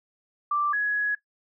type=tone pair in turn; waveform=sine; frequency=1174.7 / 1676.6 Hz; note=D6 / G#6; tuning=0 / +16 cents; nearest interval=tritone; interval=616 cents; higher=second; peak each=-22 / -22 dBFS; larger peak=neither; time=0.51-0.73 / 0.73-1.15 s; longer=second; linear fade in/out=5 ms; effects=noise-tail reverb RT60 0.1 s tail -18 dB re dry